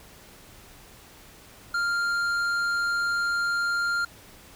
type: tone with tanh clipping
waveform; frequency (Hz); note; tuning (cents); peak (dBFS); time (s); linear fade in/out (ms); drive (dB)
triangle; 1396.9; F6; 0; -25; 1.74-4.05; 5; 14
effects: pink hiss -50 dBFS RMS until 4.55 s